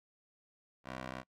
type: tone with band-pass filter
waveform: 15% pulse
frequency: 64 Hz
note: C2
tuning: 38 cents flat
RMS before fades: -44 dBFS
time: 0.84-1.24 s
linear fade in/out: 50 ms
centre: 1200 Hz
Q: 0.55
effects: noise-tail reverb RT60 0.1 s tail -24 dB re dry